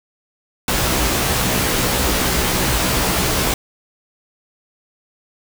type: noise with comb filter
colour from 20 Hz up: pink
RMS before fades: -18 dBFS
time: 0.68-3.54 s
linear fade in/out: 2 ms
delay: 16 ms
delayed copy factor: +0.6
effects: none